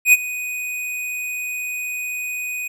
square tone with ADSR envelope, 2489 Hz, D#7, in tune, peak -7 dBFS, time 0.05-2.68 s, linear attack 79 ms, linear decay 32 ms, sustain -18 dB, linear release 8 ms, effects none

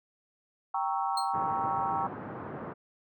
sine chord, G diminished seventh, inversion none, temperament equal, 784 / 932.3 / 1108.7 / 1318.5 Hz, G5 / Bb5 / Db6 / Fb6, 0 / 0 / 0 / 0 cents, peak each -31 / -33 / -34 / -37 dBFS, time 0.74-2.07 s, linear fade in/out 5 ms
35% pulse tone with exponential decay, 4214 Hz, C8, 12 cents sharp, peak -28 dBFS, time 1.17-1.33 s, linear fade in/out 5 ms, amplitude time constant 34 ms
pink band-pass noise, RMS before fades -40 dBFS, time 1.33-2.74 s, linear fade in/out 20 ms, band 110 to 1400 Hz, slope 24 dB/octave
effects none

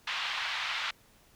white band-pass noise, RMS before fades -34 dBFS, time 0.07-0.91 s, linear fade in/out 5 ms, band 900 to 3600 Hz, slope 24 dB/octave, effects pink hiss -62 dBFS RMS until 1.35 s

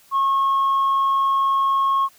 sine tone, 1089 Hz, C#6, 31 cents flat, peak -14 dBFS, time 0.11-2.09 s, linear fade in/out 50 ms, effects tanh soft clip ceiling -14 dBFS + white hiss -53 dBFS RMS until 2.18 s

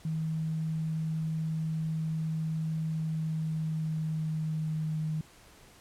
sine tone with pitch glide, 159 to 156.09 Hz, D#3 to D#3, +38 to +6 cents, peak -29 dBFS, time 0.05-5.21 s, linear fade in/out 2 ms, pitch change -32 cents, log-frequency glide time 2.92-5.01 s, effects pink hiss -56 dBFS RMS until 5.8 s + low-pass 12000 Hz 12 dB/octave

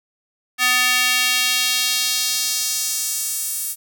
square tone with high-pass filter sweep, 250.4 Hz, B3, 24 cents sharp, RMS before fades -20 dBFS, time 0.58-3.76 s, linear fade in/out 50 ms, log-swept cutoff 1800 to 10000 Hz, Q 1.3, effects none

